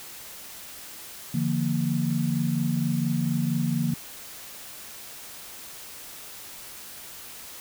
sine chord, Bb major, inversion first, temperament equal with one note detuned, 146.83 / 171.12 / 233.1 Hz, D3 / F3 / Bb3, 0 / -35 / 0 cents, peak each -27 dBFS, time 1.34-3.94 s, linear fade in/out 5 ms, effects white hiss -42 dBFS RMS until 7.6 s

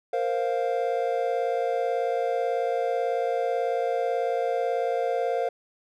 triangle chord, Bb suspended second, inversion none, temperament just, 466.2 / 524.4 / 699.2 Hz, Bb4 / C5 / F5, 0 / +4 / +2 cents, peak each -26 dBFS, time 0.13-5.49 s, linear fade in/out 5 ms, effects none

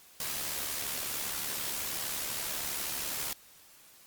white noise with amplitude modulation, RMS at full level -33 dBFS, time 0.2-3.33 s, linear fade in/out 2 ms, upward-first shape sine, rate 72.4 Hz, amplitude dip 50%, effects white hiss -57 dBFS RMS until 4.06 s + Opus 48 kbps

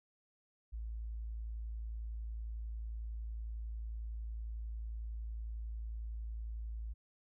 sine tone, 55.5 Hz, A1, 16 cents sharp, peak -39 dBFS, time 0.72-6.94 s, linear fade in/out 20 ms, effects none

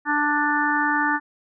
harmonic tone, 294.9 Hz, D4, 7 cents sharp, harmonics 1 / 3 / 4 / 5 / 6, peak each -26 / -24 / -27 / -25 / -24 dBFS, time 0.05-1.2 s, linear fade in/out 50 ms, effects none

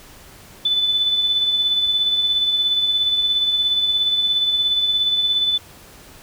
sine tone with tremolo, 3499 Hz, A7, 10 cents flat, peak -14 dBFS, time 0.65-5.58 s, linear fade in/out 5 ms, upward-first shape sine, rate 17 Hz, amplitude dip 40%, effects pink hiss -44 dBFS RMS until 6.22 s

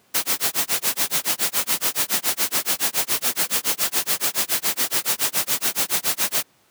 white noise with tremolo, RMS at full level -19 dBFS, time 0.14-6.43 s, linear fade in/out 10 ms, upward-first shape sine, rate 7.1 Hz, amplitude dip 100%, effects pink hiss -59 dBFS RMS until 6.7 s + high-pass 150 Hz 12 dB/octave

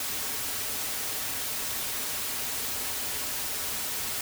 white noise with comb filter, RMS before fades -32 dBFS, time 0-4.21 s, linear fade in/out 2 ms, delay 5.8 ms, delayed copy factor -0.5, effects none

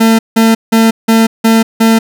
40% pulse tone bursts, 224.8 Hz, A3, 37 cents sharp, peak -4 dBFS, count 6, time 0-1.99 s, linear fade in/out 10 ms, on 190 ms, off 170 ms, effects none

